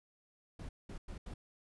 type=noise bursts at uneven times; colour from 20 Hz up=brown; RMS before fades=-45 dBFS; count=4; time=0.59-0.69 / 0.89-0.98 / 1.08-1.18 / 1.26-1.34 s; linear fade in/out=5 ms; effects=resampled to 24000 Hz